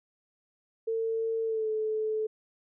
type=tone with pitch glide; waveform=sine; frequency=450.3 to 434.2 Hz; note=A4 to A4; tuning=+40 to -23 cents; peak=-27 dBFS; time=0.87-2.27 s; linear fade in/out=10 ms; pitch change=-63 cents; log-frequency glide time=1.44-1.69 s; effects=none